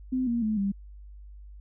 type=tone with pitch steps; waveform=sine; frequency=256.9 / 235.6 / 216 / 198.1 Hz; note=C4 / A#3 / A3 / G3; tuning=-32 / +19 / -32 / +18 cents; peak=-24 dBFS; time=0.12-0.72 s; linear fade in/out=10 ms; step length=150 ms; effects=added 50 Hz sine -43 dBFS peak until 1.6 s